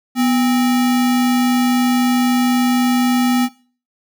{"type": "tone with sample-and-hold", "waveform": "sine", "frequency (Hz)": 246.9, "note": "B3", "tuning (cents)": 0, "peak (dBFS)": -12, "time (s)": [0.15, 3.49], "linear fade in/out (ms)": 50, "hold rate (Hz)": 1050, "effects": ["noise-tail reverb RT60 0.4 s tail -18 dB re dry"]}